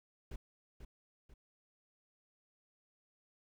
brown noise with echo, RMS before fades -43 dBFS, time 0.31-0.36 s, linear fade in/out 5 ms, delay 490 ms, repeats 2, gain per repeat -7 dB, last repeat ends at 1.34 s, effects none

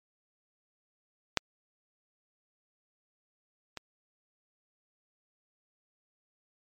clicks, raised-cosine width 0.2 ms, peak -6 / -21 dBFS, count 2, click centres 1.373 / 3.773 s, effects MP3 96 kbps

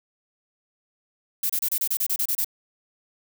violet noise bursts, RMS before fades -24 dBFS, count 11, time 1.43-2.446 s, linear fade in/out 5 ms, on 66 ms, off 29 ms, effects none

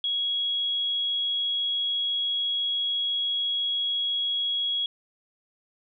sine tone, 3322 Hz, G#7, in tune, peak -24 dBFS, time 0.04-4.86 s, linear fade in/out 2 ms, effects none

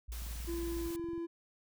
sine tone, 57 Hz, A#1, 38 cents flat, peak -39 dBFS, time 0.08-0.89 s, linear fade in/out 10 ms
white noise, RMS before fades -49 dBFS, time 0.12-0.96 s, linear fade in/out 0 ms
click train, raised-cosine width 5 ms, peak -40 dBFS, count 22, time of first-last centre 0.22-1.179 s, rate 21.9 Hz
triangle tone with pitch glide, 339.1 to 337.1 Hz, E4 to E4, +49 to +39 cents, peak -34 dBFS, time 0.47-1.27 s, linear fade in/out 20 ms, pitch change -10 cents, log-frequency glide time 0.63-0.92 s
effects none

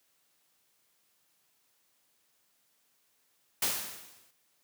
white noise with exponential decay, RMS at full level -27 dBFS, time 3.62-4.31 s, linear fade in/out 5 ms, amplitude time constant 150 ms, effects white hiss -72 dBFS RMS until 4.63 s + high-pass 100 Hz 12 dB/octave

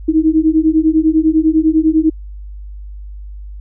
sine beating tone pair, 311.1 / 321.1 Hz, D#4 / E4, 0 / -45 cents, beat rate 10 Hz, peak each -12 / -12 dBFS, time 0.08-2.1 s, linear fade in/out 10 ms, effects added 50 Hz sine -27 dBFS peak until 3.6 s

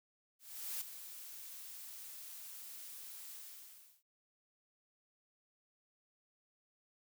blue noise with ADSR envelope, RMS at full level -40 dBFS, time 0.39-4.03 s, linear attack 420 ms, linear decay 12 ms, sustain -10 dB, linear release 690 ms, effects none

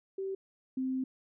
sine tone pair in turn, 386 / 260.5 Hz, G4 / C4, -27 / -7 cents, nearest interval perfect fifth, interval 680 cents, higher first, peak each -33 / -30 dBFS, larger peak second, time 0.18-0.35 / 0.77-1.04 s, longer second, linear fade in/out 5 ms, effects none

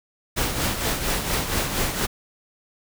pink noise with tremolo, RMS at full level -22 dBFS, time 0.36-2.07 s, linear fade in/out 20 ms, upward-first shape triangle, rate 4.3 Hz, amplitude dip 60%, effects none

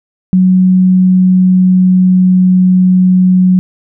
sine tone with pitch glide, 185 to 183.93 Hz, F#3 to F#3, 0 to -10 cents, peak -4 dBFS, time 0.33-3.59 s, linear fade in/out 0 ms, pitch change -10 cents, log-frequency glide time 0.61-2.55 s, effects none

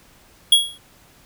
square tone with exponential decay, 3322 Hz, G#7, in tune, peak -7 dBFS, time 0.52-0.78 s, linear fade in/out 5 ms, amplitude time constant 56 ms, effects pink hiss -52 dBFS RMS until 1.25 s

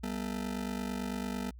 40% pulse ring-modulated tone, 220.2 Hz, A3, 2 cents sharp, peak -30 dBFS, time 0.03-1.51 s, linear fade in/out 10 ms, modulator 24.5 Hz, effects added 60 Hz sine -46 dBFS peak until 1.59 s

